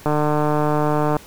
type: click train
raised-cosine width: 1 ms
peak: -6 dBFS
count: 167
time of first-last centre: 0.06-1.167 s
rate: 150 Hz
effects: pink hiss -43 dBFS RMS until 1.26 s